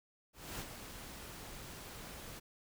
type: noise with ADSR envelope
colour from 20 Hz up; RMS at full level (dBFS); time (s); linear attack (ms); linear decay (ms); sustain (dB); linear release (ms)
pink; -42; 0.33-2.4; 260; 62; -7; 16
effects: none